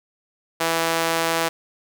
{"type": "tone with high-pass filter", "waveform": "sawtooth", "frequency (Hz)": 164.81, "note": "E3", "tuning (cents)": 0, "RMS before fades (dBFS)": -22, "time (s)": [0.6, 1.49], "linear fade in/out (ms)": 10, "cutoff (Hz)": 580, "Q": 0.78, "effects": []}